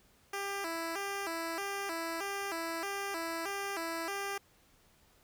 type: tone with vibrato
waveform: 10% pulse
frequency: 362.7 Hz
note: F#4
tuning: 34 cents flat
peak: -27 dBFS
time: 0.33-4.38 s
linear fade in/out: 5 ms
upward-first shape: square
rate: 1.6 Hz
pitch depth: 160 cents each way
effects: pink hiss -66 dBFS RMS until 5.23 s